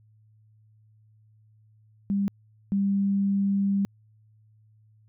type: tone pair in turn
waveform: sine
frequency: 199.2 / 198.05 Hz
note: G3 / G3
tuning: +28 / +18 cents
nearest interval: unison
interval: 10 cents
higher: first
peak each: -22 / -21 dBFS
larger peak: second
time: 2.1-2.28 / 2.72-3.85 s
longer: second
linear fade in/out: 0 ms
effects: added 108 Hz sine -56 dBFS peak until 5.08 s

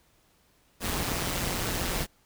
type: noise with amplitude modulation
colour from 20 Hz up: pink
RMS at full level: -27 dBFS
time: 0.8-2.07 s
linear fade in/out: 50 ms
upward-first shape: sine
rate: 180 Hz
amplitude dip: 70%
effects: pink hiss -65 dBFS RMS until 2.25 s

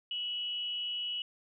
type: tone with amplitude modulation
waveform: sine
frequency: 2938 Hz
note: F#7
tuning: 13 cents flat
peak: -31 dBFS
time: 0.11-1.22 s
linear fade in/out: 2 ms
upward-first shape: sine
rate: 299 Hz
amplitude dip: 45%
effects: none

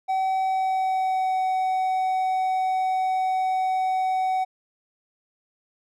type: tone with pitch glide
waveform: triangle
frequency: 761 to 751.4 Hz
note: F#5 to F#5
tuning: +48 to +26 cents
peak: -19 dBFS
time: 0.08-4.45 s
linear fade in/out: 20 ms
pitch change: -22 cents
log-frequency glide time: 0.41-1.41 s
effects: none

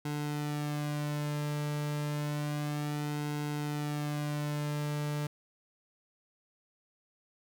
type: tone with flanger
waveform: sawtooth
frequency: 147.9 Hz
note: D3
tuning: 13 cents sharp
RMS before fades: -34 dBFS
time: 0.05-5.27 s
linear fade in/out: 5 ms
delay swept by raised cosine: 1.7 to 2.8 ms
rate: 0.3 Hz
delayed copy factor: -0.65
effects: none

